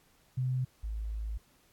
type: tone pair in turn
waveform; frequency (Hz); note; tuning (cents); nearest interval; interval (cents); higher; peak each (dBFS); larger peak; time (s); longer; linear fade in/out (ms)
sine; 128.3 / 54.04; C3 / A1; -34 / -30; octave + minor third; 1496; first; -28 / -33; first; 0.37-0.65 / 0.83-1.38; second; 10
effects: pink hiss -66 dBFS RMS until 1.72 s + AAC 64 kbps